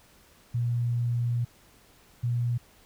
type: tone pair in turn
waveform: sine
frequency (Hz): 119.6 / 120.25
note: A#2 / B2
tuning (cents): +45 / -46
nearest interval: unison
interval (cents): 9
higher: second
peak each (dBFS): -24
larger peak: neither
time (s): 0.54-1.45 / 2.23-2.58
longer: first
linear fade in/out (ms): 10
effects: pink hiss -58 dBFS RMS until 2.85 s